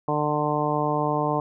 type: harmonic tone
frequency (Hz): 149.4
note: D3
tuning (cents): +30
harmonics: 1 / 2 / 3 / 4 / 5 / 6 / 7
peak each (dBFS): -29 / -29 / -29 / -29 / -29 / -29 / -29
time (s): 0.08-1.4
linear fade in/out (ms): 2
effects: none